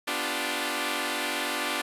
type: chord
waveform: 5% pulse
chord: G dominant seventh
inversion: first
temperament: equal with one note detuned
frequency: 248.7 / 293.7 / 349.2 / 392 Hz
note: B3 / D4 / F4 / G4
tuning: +12 / 0 / 0 / 0 cents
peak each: -23 / -20 / -22 / -25 dBFS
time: 0.07-1.82 s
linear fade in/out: 10 ms
effects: resampled to 32000 Hz + 9-bit